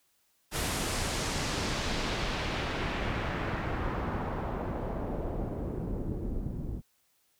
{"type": "noise with low-pass filter sweep", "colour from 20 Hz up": "pink", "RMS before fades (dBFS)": -33, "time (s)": [0.51, 6.82], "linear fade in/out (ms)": 50, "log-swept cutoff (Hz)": [12000, 220], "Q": 1, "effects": ["white hiss -71 dBFS RMS until 7.39 s"]}